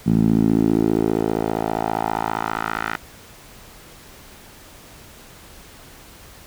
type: tone with band-pass filter sweep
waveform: 10% pulse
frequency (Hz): 55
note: A1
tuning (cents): 0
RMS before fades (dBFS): -20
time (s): 0.06-2.97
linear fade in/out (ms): 10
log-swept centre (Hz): 190 to 1600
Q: 2.2
effects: pink hiss -44 dBFS RMS until 6.46 s